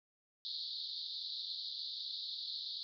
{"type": "band-pass noise", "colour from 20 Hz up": "white", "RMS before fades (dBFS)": -43, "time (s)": [0.45, 2.83], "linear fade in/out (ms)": 0, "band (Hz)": [3600, 4600], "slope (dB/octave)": 96, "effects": []}